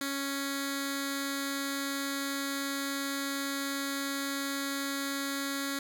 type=tone with notch filter; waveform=10% pulse; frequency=277.2 Hz; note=C#4; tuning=in tune; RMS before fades=-34 dBFS; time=0.01-5.79 s; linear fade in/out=2 ms; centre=750 Hz; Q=0.53; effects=none